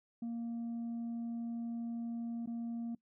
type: tone with dropouts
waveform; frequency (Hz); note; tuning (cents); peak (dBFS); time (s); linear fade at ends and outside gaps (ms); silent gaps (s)
sine; 233.1; A#3; 0; -34; 0.22-2.95; 5; 2.46-2.473
effects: noise-tail reverb RT60 0.1 s tail -23 dB re dry + tanh soft clip ceiling -36 dBFS